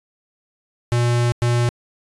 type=tone bursts at uneven times; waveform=square; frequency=120 Hz; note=B2; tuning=49 cents flat; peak=-16 dBFS; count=2; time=0.92-1.32 / 1.42-1.69 s; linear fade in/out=0 ms; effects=resampled to 24000 Hz